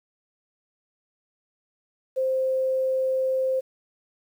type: tone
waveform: sine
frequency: 523.3 Hz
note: C5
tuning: in tune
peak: -21 dBFS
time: 2.16-3.61 s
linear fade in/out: 20 ms
effects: 9-bit